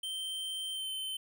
square tone with pitch glide, 3122 to 3079 Hz, G7 to G7, -8 to -32 cents, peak -36 dBFS, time 0.03-1.17 s, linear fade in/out 5 ms, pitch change -24 cents, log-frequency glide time 0.73-0.9 s, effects none

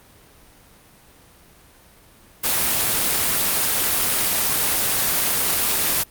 white noise with amplitude modulation, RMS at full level -18 dBFS, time 2.43-6.04 s, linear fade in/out 20 ms, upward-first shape sine, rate 283 Hz, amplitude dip 40%, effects pink hiss -50 dBFS RMS until 6.1 s + Opus 32 kbps

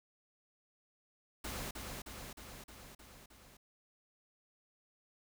pink noise with echo, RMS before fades -42 dBFS, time 1.44-1.71 s, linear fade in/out 5 ms, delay 310 ms, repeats 6, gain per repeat -3 dB, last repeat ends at 3.57 s, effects none

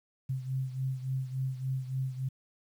sine beating tone pair, 130.81 / 134.31 Hz, C3 / C3, 0 / +46 cents, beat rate 3.5 Hz, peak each -32 / -37 dBFS, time 0.29-2.29 s, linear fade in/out 10 ms, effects 10-bit

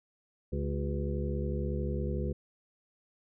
harmonic tone with a mistuned harmonic, 70.9 Hz, C#2, 40 cents sharp, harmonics 1 / 2 / 3 / 5 / 6 / 7, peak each -33 / -36 / -38 / -40 / -41 / -41 dBFS, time 0.52-2.33 s, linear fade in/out 10 ms, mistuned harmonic 6, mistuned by -70 cents, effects none

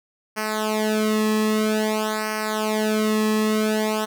sawtooth tone with flanger, 215.6 Hz, A3, 35 cents flat, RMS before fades -22 dBFS, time 0.36-4.06 s, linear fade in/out 20 ms, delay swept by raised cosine 0.27 to 1.37 ms, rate 0.51 Hz, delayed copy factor -0.95, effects none

